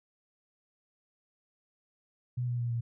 sine tone with pitch steps, 123.47 / 121.42 / 119.4 / 117.42 Hz, B2 / B2 / A#2 / A#2, 0 / -29 / +42 / +13 cents, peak -29 dBFS, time 2.37-2.81 s, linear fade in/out 10 ms, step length 110 ms, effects none

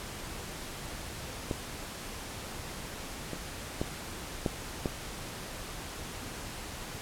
clicks, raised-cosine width 2 ms, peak -17 / -22 / -16 / -14 / -16 dBFS, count 5, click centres 1.512 / 3.333 / 3.815 / 4.462 / 4.858 s, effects pink hiss -41 dBFS RMS until 7.01 s + low-pass 12000 Hz 12 dB/octave

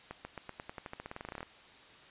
accelerating click train, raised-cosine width 0.5 ms, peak -26 dBFS, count 21, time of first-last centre 0.11-1.43 s, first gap 140 ms, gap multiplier 0.91, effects white hiss -56 dBFS RMS until 2.1 s + resampled to 8000 Hz

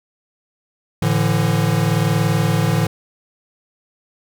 square chord, A suspended fourth, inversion none, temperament equal with one note detuned, 110 / 146.83 / 167.79 Hz, A2 / D3 / E3, 0 / 0 / +31 cents, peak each -20 dBFS, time 1.02-2.87 s, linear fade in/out 5 ms, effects none

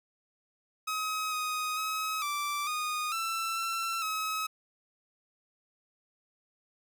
sawtooth tone with pitch steps, 1270 / 1251 / 1276 / 1169 / 1233 / 1335 / 1345 / 1280 Hz, D#6 / D#6 / D#6 / D6 / D#6 / E6 / E6 / D#6, +35 / +9 / +43 / -8 / -16 / +22 / +34 / +49 cents, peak -27 dBFS, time 0.87-4.47 s, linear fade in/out 10 ms, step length 450 ms, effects none

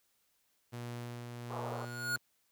sawtooth tone with tremolo, 120.1 Hz, B2, 48 cents flat, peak -36 dBFS, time 0.72-2.18 s, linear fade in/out 20 ms, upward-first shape sine, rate 1.3 Hz, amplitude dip 30%
pink band-pass noise, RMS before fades -42 dBFS, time 1.5-1.85 s, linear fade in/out 5 ms, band 440 to 1200 Hz, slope 48 dB/octave
square tone with exponential growth, 1440 Hz, F#6, 47 cents flat, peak -30 dBFS, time 1.6-2.16 s, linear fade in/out 2 ms, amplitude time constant 120 ms
effects white hiss -75 dBFS RMS until 2.51 s

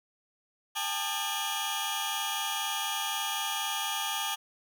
sawtooth tone cluster, 799 / 883 / 1211 / 2916 / 3274 Hz, G5 / A5 / D#6 / F#7 / G#7, +33 / +6 / -47 / -26 / -25 cents, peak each -34 / -33 / -34 / -34 / -32 dBFS, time 0.75-4.36 s, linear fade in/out 20 ms, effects none

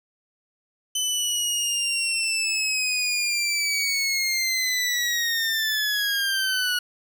20% pulse linear sweep, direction down, 3030 to 1454 Hz, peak -17 dBFS, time 0.95-6.79 s, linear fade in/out 5 ms, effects none

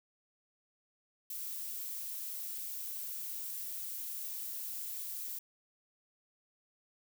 violet noise, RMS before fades -41 dBFS, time 1.3-5.39 s, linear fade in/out 5 ms, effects none

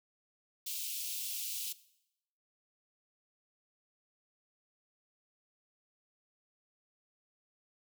white high-pass noise, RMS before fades -39 dBFS, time 0.66-1.73 s, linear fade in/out 10 ms, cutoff 2600 Hz, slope 48 dB/octave, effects noise-tail reverb RT60 0.8 s tail -18 dB re dry

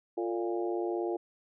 harmonic tone with a mistuned harmonic, 116.54 Hz, A#2, in tune, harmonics 3 / 4 / 5 / 6 / 7, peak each -31 / -37 / -41 / -40 / -42 dBFS, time 0.17-1.17 s, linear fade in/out 10 ms, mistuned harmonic 4, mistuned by -58 cents, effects none

